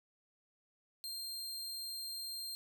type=tone; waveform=sawtooth; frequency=4186 Hz; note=C8; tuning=in tune; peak=-38 dBFS; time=1.04-2.55 s; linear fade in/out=0 ms; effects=none